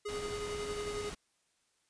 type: tone with tremolo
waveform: square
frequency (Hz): 415.3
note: G#4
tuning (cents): 0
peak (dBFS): -36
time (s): 0.05-1.1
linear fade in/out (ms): 10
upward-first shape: sine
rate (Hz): 11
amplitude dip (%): 40
type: noise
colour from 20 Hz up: pink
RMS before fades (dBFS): -44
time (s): 0.08-1.15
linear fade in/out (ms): 10
effects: white hiss -75 dBFS RMS until 1.89 s + resampled to 22050 Hz